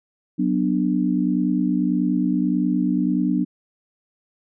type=chord; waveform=sine; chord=B minor; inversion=second; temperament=just; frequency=185.21 / 246.9 / 296.3 Hz; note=F#3 / B3 / D4; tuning=+2 / 0 / +15 cents; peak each=-22 dBFS; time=0.38-3.45 s; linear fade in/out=20 ms; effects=none